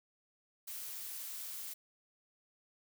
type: noise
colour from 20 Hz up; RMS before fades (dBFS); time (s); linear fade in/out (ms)
blue; -44; 0.67-1.74; 10
effects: none

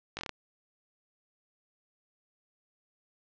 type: slowing click train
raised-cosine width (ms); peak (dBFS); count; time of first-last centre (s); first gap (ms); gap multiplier
0.2; -18; 6; 0.17-0.293; 19; 1.13
effects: low-pass 5000 Hz 12 dB/octave

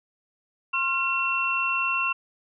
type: tone cluster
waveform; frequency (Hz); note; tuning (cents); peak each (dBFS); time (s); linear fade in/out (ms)
sine; 1064 / 1377 / 2716; C6 / F6 / F7; +29 / -25 / -49; -28 / -32 / -24; 0.73-2.13; 10
effects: none

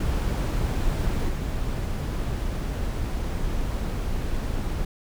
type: noise with level steps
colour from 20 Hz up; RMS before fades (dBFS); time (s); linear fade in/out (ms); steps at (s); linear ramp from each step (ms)
brown; -24 / -27; 0-4.85; 5; 1.28; 10
effects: none

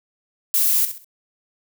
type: noise with echo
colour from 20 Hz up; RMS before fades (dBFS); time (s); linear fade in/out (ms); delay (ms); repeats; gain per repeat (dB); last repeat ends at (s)
violet; -18; 0.54-0.85; 0; 65; 3; -10; 1.045
effects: none

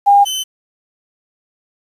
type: tone pair in turn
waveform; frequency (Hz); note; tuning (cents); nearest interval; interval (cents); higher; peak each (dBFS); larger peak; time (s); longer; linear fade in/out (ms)
sine / sawtooth; 807 / 3047; G#5 / G7; -50 / -50; octave + major seventh; 2300; second; -5 / -15; first; 0.06-0.25 / 0.25-0.44; neither; 20
effects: resampled to 32000 Hz + 7-bit

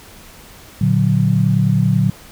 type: chord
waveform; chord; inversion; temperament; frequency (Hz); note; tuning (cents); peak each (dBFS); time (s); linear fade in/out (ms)
sine; Bb augmented; none; equal; 116.54 / 146.83 / 185; Bb2 / D3 / F#3; 0 / 0 / 0; -16; 0.81-2.1; 5
effects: pink hiss -41 dBFS RMS until 2.31 s

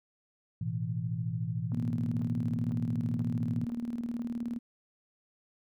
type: chord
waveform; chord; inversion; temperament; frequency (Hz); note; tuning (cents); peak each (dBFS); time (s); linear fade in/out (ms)
sine; A suspended second; none; equal; 110 / 123.47 / 164.81; A2 / B2 / E3; 0 / 0 / 0; -35; 0.61-3.65; 5
type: click train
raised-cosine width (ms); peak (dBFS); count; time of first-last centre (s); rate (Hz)
1; -36; 6; 1.72-4.195; 2.02
type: tone with tremolo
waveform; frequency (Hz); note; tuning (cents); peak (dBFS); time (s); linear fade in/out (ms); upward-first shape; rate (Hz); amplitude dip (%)
sine; 236.3; A#3; +24; -30; 1.72-4.59; 20; square; 19; 60
effects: none

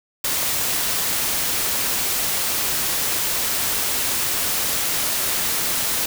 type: noise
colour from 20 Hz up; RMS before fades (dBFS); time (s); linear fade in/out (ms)
white; -22; 0.24-6.06; 5
effects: none

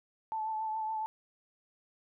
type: tone with vibrato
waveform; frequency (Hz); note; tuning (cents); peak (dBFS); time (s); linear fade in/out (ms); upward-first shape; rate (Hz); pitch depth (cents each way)
sine; 875; A5; -10; -32; 0.32-1.06; 0; triangle; 7.1; 29
effects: none

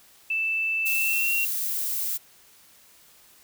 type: tone with pitch glide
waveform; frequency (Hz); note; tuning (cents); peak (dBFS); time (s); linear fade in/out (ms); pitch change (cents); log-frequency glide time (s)
sine; 2645 to 2740; E7 to F7; +5 to -34; -23; 0.3-1.45; 5; +61; 0.95-1.32
type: noise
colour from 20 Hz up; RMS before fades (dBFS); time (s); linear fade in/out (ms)
violet; -28; 0.85-2.18; 20
effects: white hiss -55 dBFS RMS until 3.43 s

